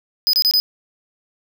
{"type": "tone bursts", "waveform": "square", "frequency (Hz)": 5000, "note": "D#8", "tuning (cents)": 8, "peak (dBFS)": -13, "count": 4, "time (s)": [0.27, 0.6], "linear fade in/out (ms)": 0, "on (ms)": 63, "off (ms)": 26, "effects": []}